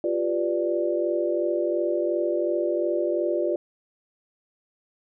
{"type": "chord", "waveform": "sine", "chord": "G dominant seventh", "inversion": "third", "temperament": "equal", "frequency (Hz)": [349.2, 392, 493.9, 587.3], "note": ["F4", "G4", "B4", "D5"], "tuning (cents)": [0, 0, 0, 0], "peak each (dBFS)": [-25, -31, -31, -26], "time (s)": [0.04, 3.56], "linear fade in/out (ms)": 2, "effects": []}